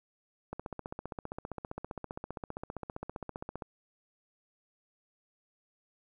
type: click train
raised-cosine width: 1 ms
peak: -24 dBFS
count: 48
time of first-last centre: 0.53-3.622 s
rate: 15.2 Hz
effects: 11-bit